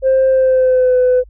sine tone with pitch glide, 527 to 502.9 Hz, C5 to B4, +12 to +31 cents, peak -7 dBFS, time 0.02-1.24 s, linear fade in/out 50 ms, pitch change -81 cents, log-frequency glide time 0.28-0.97 s, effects tanh soft clip ceiling -6 dBFS + added 50 Hz sine -38 dBFS peak until 1.29 s

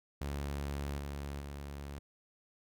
sawtooth tone with level steps, 70.9 Hz, C#2, 40 cents sharp, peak -32 / -35 / -38 dBFS, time 0.21-1.99 s, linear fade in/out 5 ms, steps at 0.98 / 1.4 s, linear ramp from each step 5 ms, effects none

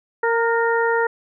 harmonic tone with a mistuned harmonic, 461.2 Hz, A#4, 19 cents flat, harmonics 1 / 2 / 3 / 4, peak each -19 / -22 / -24 / -25 dBFS, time 0.23-1.07 s, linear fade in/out 5 ms, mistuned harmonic 3, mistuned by +33 cents, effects none

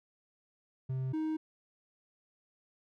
triangle tone pair in turn, 130.81 / 313.6 Hz, C3 / D#4, 0 / +14 cents, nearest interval octave + minor third, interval 1514 cents, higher second, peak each -30 / -29 dBFS, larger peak second, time 0.89-1.13 / 1.13-1.37 s, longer neither, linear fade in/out 10 ms, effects none

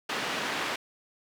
white band-pass noise, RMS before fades -32 dBFS, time 0.09-0.76 s, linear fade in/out 5 ms, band 200 to 2600 Hz, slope 12 dB/octave, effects none

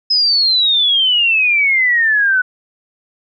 sine exponential sweep, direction down, 5130 to 1480 Hz, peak -10 dBFS, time 0.1-2.42 s, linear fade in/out 10 ms, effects none

